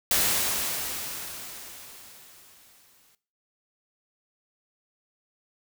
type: noise with exponential decay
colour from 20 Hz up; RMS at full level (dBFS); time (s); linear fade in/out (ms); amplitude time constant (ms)
white; -22; 0.11-3.15; 2; 660
effects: noise-tail reverb RT60 0.4 s tail -17 dB re dry